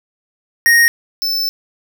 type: tone pair in turn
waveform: square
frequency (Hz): 1864.7 / 5284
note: A#6 / E8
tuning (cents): 0 / +3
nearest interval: octave + tritone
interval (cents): 1803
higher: second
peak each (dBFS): -8 / -16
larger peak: first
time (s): 0.66-0.88 / 1.22-1.49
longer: second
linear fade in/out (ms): 0
effects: none